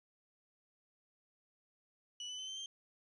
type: tone with pitch steps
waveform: 35% pulse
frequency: 2953 / 3003 / 3054 / 3105 / 3158 Hz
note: F#7 / F#7 / G7 / G7 / G7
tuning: -4 / +25 / -46 / -17 / +12 cents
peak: -40 dBFS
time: 2.2-2.66 s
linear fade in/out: 2 ms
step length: 92 ms
effects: resampled to 24000 Hz